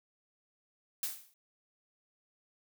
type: noise with exponential decay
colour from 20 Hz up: blue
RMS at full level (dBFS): -32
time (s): 1.03-1.34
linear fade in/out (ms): 2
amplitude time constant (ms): 67
effects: none